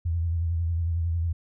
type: tone with vibrato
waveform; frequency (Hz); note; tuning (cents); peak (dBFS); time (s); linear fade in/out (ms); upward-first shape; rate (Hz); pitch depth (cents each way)
sine; 83.8; E2; +29; -23; 0.05-1.33; 10; triangle; 11; 69
effects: none